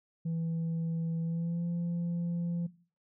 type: tone with pitch glide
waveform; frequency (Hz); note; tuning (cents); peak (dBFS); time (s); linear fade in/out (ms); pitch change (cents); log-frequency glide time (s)
sine; 164.81 to 171.71; E3 to F3; 0 to -29; -28; 0.25-2.67; 10; +71; 1.22-1.65
effects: noise-tail reverb RT60 0.4 s tail -19 dB re dry + tanh soft clip ceiling -29 dBFS